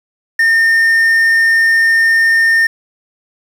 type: tone with quantisation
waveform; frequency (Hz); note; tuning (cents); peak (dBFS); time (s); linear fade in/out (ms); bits
triangle; 1819; A#6; -43; -6; 0.39-2.67; 5; 6
effects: none